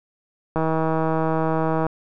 click train, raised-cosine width 1 ms, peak -9 dBFS, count 210, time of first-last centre 0.56-1.866 s, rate 160 Hz, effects none

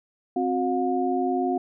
sine tone cluster, 262.9 / 363.7 / 717 Hz, C4 / F#4 / F5, +8 / -30 / +45 cents, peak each -26 dBFS, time 0.36-1.58 s, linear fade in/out 5 ms, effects none

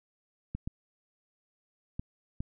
clicks, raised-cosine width 5 ms, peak -22 dBFS, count 4, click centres 0.55 / 0.675 / 1.995 / 2.405 s, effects none

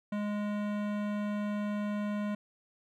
sine tone with hard clipping, 207.4 Hz, G#3, 2 cents flat, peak -33 dBFS, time 0.12-2.35 s, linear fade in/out 5 ms, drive 18 dB, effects none

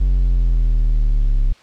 triangle exponential sweep, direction down, 46.9 to 33.74 Hz, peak -10 dBFS, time 0-1.53 s, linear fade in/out 10 ms, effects white hiss -48 dBFS RMS until 1.62 s + low-pass 4000 Hz 12 dB/octave

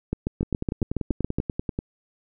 two click trains, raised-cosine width 3 ms, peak -11 / -13 dBFS, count 10 / 15, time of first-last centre 0.13-1.385 / 0.43-1.789 s, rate 7.17 / 10.3 Hz, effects none

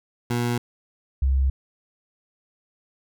20% pulse / sine tone pair in turn, 120.2 / 66.8 Hz, B2 / C2, -46 / +36 cents, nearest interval minor seventh, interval 1018 cents, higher first, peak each -17 / -17 dBFS, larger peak neither, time 0.3-0.58 / 1.22-1.5 s, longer neither, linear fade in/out 5 ms, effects none

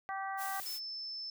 harmonic tone, 388.3 Hz, G4, 16 cents flat, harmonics 2 / 3 / 4 / 5, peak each -38 / -42 / -44 / -46 dBFS, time 0.09-0.6 s, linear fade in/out 0 ms
blue noise, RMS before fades -43 dBFS, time 0.37-0.8 s, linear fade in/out 50 ms
sine tone, 5274 Hz, E8, in tune, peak -39 dBFS, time 0.66-1.3 s, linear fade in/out 2 ms
effects none

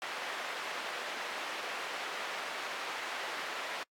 white band-pass noise, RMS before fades -40 dBFS, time 0.02-3.83 s, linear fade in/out 0 ms, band 500 to 2300 Hz, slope 12 dB/octave, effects noise-tail reverb RT60 0.1 s tail -26 dB re dry + AAC 64 kbps

